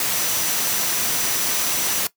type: tone in noise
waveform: sine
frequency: 5900 Hz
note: F#8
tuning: 6 cents flat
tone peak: -29 dBFS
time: 0.13-1.99 s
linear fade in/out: 2 ms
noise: white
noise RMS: -22 dBFS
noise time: 0-2.07 s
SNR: -10 dB
effects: noise-tail reverb RT60 0.1 s tail -18 dB re dry + high-pass 100 Hz 12 dB/octave